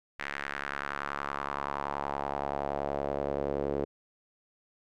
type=tone with band-pass filter sweep; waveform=sawtooth; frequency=70.6 Hz; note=C#2; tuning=32 cents sharp; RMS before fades=-34 dBFS; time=0.19-3.85 s; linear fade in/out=10 ms; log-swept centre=1900 to 440 Hz; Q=2.6; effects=none